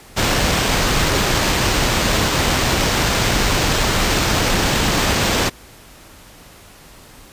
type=noise with sample-and-hold; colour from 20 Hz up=pink; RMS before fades=-17 dBFS; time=0.16-5.5 s; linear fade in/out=20 ms; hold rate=11025 Hz; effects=pink hiss -43 dBFS RMS until 7.32 s + resampled to 32000 Hz